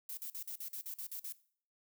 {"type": "noise bursts", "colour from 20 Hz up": "violet", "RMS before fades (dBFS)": -43, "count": 10, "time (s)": [0.09, 1.324], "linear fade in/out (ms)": 2, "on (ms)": 82, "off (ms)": 46, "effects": ["noise-tail reverb RT60 0.5 s tail -18 dB re dry"]}